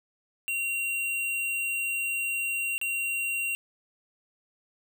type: tone with dropouts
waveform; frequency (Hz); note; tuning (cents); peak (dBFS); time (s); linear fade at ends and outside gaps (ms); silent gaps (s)
square; 2753; F7; -25; -28; 0.48-3.55; 0; 2.78-2.814
effects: none